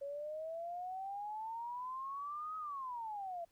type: exponential two-way sweep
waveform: sine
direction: up then down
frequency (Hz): 554.4 to 1276 to 666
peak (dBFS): -40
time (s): 0.01-3.45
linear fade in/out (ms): 10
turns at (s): 2.57
effects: pink hiss -75 dBFS RMS until 3.51 s